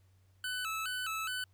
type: tone with vibrato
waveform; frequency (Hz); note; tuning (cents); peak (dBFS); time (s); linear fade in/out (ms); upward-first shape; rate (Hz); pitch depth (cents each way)
25% pulse; 1400; F6; +4; -31; 0.44-1.44; 2; square; 2.4; 120
effects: added 94 Hz sine -63 dBFS peak until 1.53 s + pink hiss -75 dBFS RMS until 1.53 s